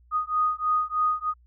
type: beating tone pair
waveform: sine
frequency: 1240 / 1243.2 Hz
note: D#6 / D#6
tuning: -6 / -2 cents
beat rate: 3.2 Hz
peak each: -25 dBFS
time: 0.11-1.34 s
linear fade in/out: 50 ms
effects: added 60 Hz sine -54 dBFS peak until 1.46 s